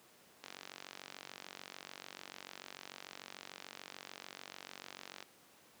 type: click train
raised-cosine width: 0.2 ms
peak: -28 dBFS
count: 225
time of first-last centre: 0.44-5.226 s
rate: 46.8 Hz
effects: pink hiss -63 dBFS RMS until 5.8 s + high-pass 200 Hz 12 dB/octave